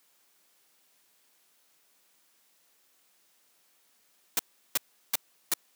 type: noise bursts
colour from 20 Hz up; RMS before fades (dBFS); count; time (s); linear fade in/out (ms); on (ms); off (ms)
white; -25; 4; 4.37-5.538; 2; 22; 360
effects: white hiss -67 dBFS RMS until 5.75 s + high-pass 200 Hz 12 dB/octave